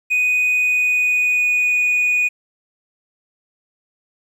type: tone with pitch glide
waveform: triangle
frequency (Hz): 2489 to 2470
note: D#7 to D#7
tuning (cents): 0 to -13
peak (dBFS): -12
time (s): 0.1-2.29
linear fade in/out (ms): 20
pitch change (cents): -13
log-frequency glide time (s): 0.52-1.81
effects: tanh soft clip ceiling -8 dBFS + 9-bit